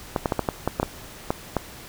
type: clicks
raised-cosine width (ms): 1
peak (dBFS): -7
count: 10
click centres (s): 0.162 / 0.258 / 0.322 / 0.393 / 0.488 / 0.676 / 0.799 / 0.83 / 1.305 / 1.567
effects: pink hiss -42 dBFS RMS until 1.88 s